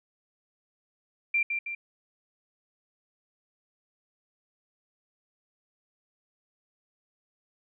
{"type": "tone with echo", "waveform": "sine", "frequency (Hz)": 2367, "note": "D7", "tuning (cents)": 13, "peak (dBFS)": -22, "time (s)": [1.34, 1.43], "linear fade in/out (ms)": 5, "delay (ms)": 160, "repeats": 2, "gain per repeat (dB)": -5, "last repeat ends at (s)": 1.75, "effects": []}